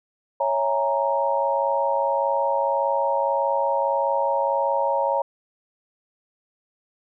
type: chord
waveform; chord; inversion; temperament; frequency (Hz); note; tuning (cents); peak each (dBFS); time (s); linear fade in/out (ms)
sine; A# half-diminished seventh; first; equal; 554.4 / 659.3 / 830.6 / 932.3; C#5 / E5 / G#5 / A#5; 0 / 0 / 0 / 0; -23 / -29 / -28 / -23; 0.4-5.22; 5
effects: none